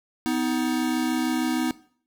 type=tone pair together; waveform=square; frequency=250 / 316.4 Hz; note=B3 / D#4; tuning=+21 / +29 cents; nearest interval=major third; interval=408 cents; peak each=-26 dBFS; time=0.26-1.71 s; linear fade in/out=0 ms; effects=noise-tail reverb RT60 0.5 s tail -18 dB re dry